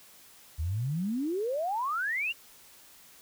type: exponential sweep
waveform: sine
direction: up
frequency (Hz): 73 to 2900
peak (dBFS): -28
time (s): 0.58-2.33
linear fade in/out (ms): 20
effects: white hiss -55 dBFS RMS until 3.21 s